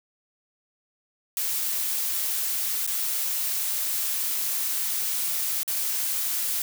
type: noise with dropouts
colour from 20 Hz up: blue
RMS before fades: -27 dBFS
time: 1.37-6.62 s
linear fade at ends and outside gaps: 1 ms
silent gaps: 2.865-2.875 / 5.632-5.678 s
effects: none